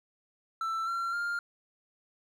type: tone with pitch steps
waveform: triangle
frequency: 1331 / 1366.1 / 1402 Hz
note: E6 / F6 / F6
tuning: +16 / -39 / +6 cents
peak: -28 dBFS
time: 0.61-1.39 s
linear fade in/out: 2 ms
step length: 260 ms
effects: none